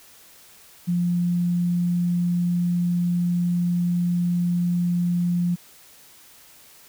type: tone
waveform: sine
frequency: 175.2 Hz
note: F3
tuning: 6 cents sharp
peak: -19 dBFS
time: 0.87-5.56 s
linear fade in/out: 20 ms
effects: white hiss -50 dBFS RMS until 6.88 s